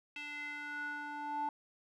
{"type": "tone with band-pass filter sweep", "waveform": "square", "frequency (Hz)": 293.4, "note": "D4", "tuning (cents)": -2, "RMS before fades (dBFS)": -41, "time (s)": [0.16, 1.49], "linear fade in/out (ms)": 2, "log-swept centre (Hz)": [2600, 850], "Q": 5, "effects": []}